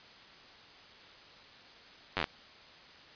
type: slowing click train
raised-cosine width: 0.3 ms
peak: -14 dBFS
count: 7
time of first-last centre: 2.17-2.242 s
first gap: 10 ms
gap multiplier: 1.07
effects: white hiss -54 dBFS RMS until 3.15 s + resampled to 11025 Hz